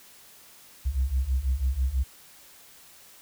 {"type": "beating tone pair", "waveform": "sine", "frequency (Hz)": [62.1, 68.2], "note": ["B1", "C#2"], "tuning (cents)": [10, -28], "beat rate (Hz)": 6.1, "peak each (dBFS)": [-26, -24], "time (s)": [0.85, 2.04], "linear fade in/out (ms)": 20, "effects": ["tanh soft clip ceiling -18 dBFS", "white hiss -52 dBFS RMS until 3.21 s"]}